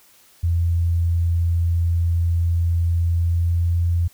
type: tone with pitch glide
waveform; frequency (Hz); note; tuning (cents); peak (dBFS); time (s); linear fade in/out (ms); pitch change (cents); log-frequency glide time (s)
sine; 84.9 to 85.69; F2 to F2; -48 to -32; -16; 0.43-4.08; 10; +16; 3.17-3.78
effects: white hiss -53 dBFS RMS until 4.13 s